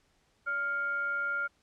sine tone with frequency modulation, 1400 Hz, F6, 4 cents sharp, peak -29 dBFS, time 0.46-1.48 s, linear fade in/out 20 ms, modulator 825 Hz, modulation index 0.3, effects pink hiss -70 dBFS RMS until 1.62 s + low-pass 8000 Hz 12 dB/octave

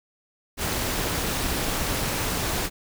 pink noise with amplitude modulation, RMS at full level -24 dBFS, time 0.57-2.7 s, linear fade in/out 50 ms, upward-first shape sine, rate 279 Hz, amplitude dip 55%, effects none

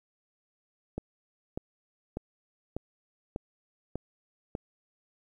click train, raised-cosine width 2 ms, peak -20 dBFS, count 7, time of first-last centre 0.98-4.551 s, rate 1.68 Hz, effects 10-bit

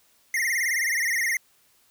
square tone with vibrato, 1975.5 Hz, B6, in tune, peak -23 dBFS, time 0.34-1.37 s, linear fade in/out 2 ms, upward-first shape sine, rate 19 Hz, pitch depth 140 cents each way, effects white hiss -62 dBFS RMS until 1.9 s

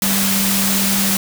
sine tone in noise, 196 Hz, G3, in tune, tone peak -19 dBFS, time 0.02-1.17 s, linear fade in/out 2 ms, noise white, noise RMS -18 dBFS, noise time 0.02-1.17 s, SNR -4 dB, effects none

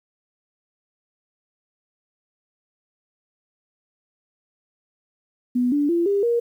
sine tone with pitch steps, 246.9 / 290.2 / 341.2 / 401.1 / 471.5 Hz, B3 / D4 / F4 / G4 / A#4, 0 / -21 / -40 / +40 / +20 cents, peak -17 dBFS, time 5.55-6.4 s, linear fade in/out 10 ms, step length 170 ms, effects 9-bit

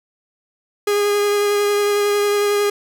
45% pulse tone with vibrato, 410.4 Hz, G#4, 21 cents flat, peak -15 dBFS, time 0.87-2.7 s, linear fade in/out 5 ms, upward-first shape triangle, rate 11 Hz, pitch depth 14 cents each way, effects none

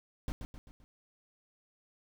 brown noise with echo, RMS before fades -35 dBFS, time 0.28-0.32 s, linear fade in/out 0 ms, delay 130 ms, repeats 4, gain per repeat -6 dB, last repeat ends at 0.84 s, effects none

